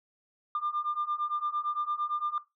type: beating tone pair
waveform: sine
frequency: 1194 / 1202.8 Hz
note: D6 / D6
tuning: +28 / +41 cents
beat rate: 8.8 Hz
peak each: -31 dBFS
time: 0.55-2.38 s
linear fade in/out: 2 ms
effects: noise-tail reverb RT60 0.2 s tail -17 dB re dry + tanh soft clip ceiling -23 dBFS